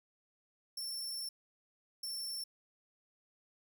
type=tone bursts at uneven times; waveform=sawtooth; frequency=5410 Hz; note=E8; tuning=44 cents sharp; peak=-36 dBFS; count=2; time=0.77-1.29 / 2.03-2.44 s; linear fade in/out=5 ms; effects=none